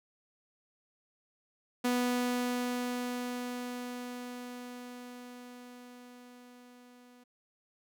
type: tone with level ramp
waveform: sawtooth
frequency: 246.3 Hz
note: B3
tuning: 5 cents flat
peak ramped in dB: -23 to -52 dBFS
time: 1.84-7.24 s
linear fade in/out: 10 ms
effects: none